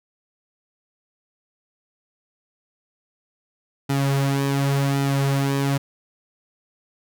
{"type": "tone with flanger", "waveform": "sawtooth", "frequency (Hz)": 138.59, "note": "C#3", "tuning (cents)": 0, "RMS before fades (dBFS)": -21, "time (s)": [3.89, 5.78], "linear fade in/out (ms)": 10, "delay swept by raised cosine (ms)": [1.8, 5.8], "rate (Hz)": 0.9, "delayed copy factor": -0.6, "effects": []}